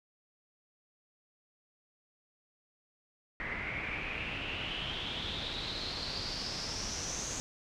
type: noise with low-pass filter sweep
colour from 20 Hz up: pink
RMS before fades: -38 dBFS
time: 3.4-7.4 s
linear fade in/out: 0 ms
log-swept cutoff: 2000 to 6600 Hz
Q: 7
effects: none